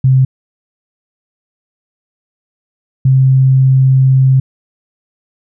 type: tone pair in turn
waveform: sine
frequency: 131.3 / 132.21 Hz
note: C3 / C3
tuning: +6 / +18 cents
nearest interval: unison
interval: 12 cents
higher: second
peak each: -5 dBFS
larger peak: neither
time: 0.04-0.25 / 3.05-4.4 s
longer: second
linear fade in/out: 5 ms
effects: none